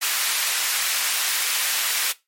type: high-pass noise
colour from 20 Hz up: pink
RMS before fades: -23 dBFS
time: 0.01-2.13 s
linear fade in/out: 20 ms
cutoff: 1700 Hz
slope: 12 dB/octave
effects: noise-tail reverb RT60 0.2 s tail -18 dB re dry + MP3 64 kbps